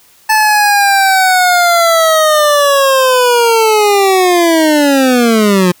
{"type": "linear sweep", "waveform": "25% pulse", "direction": "down", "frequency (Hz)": [874, 175.1], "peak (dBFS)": -3, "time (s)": [0.29, 5.72], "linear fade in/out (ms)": 10, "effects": ["white hiss -46 dBFS RMS until 5.8 s"]}